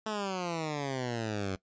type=exponential sweep; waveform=10% pulse; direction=down; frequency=220 to 92.9 Hz; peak=-24 dBFS; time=0.06-1.56 s; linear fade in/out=5 ms; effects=noise-tail reverb RT60 0.1 s tail -19 dB re dry + resampled to 16000 Hz